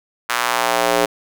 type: tone with high-pass filter sweep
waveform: square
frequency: 60 Hz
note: B1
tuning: 49 cents flat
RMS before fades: -18 dBFS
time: 0.29-1.06 s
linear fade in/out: 10 ms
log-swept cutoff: 1300 to 460 Hz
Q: 1.5
effects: none